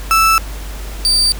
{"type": "tone pair in turn", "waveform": "35% pulse", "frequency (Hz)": [1318.5, 4642], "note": ["E6", "D8"], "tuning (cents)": [0, -21], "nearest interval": "octave + minor seventh", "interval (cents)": 2179, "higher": "second", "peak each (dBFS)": [-7, -9], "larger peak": "first", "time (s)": [[0.11, 0.38], [1.05, 1.32]], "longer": "neither", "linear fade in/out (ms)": 0, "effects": ["added 50 Hz sine -24 dBFS peak until 1.39 s", "pink hiss -33 dBFS RMS until 1.39 s"]}